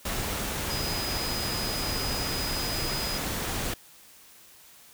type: tone in noise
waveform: sine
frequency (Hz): 4980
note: D#8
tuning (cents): +1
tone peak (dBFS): -33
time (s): 0.7-3.18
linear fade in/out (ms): 5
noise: pink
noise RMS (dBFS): -31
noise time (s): 0.05-3.74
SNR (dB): -5
effects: white hiss -53 dBFS RMS until 4.93 s